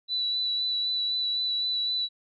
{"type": "tone with vibrato", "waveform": "sine", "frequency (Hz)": 3959, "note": "B7", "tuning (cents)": 3, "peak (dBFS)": -25, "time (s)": [0.08, 2.09], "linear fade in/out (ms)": 50, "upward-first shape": "sine", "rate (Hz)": 3.9, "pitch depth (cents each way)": 16, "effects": []}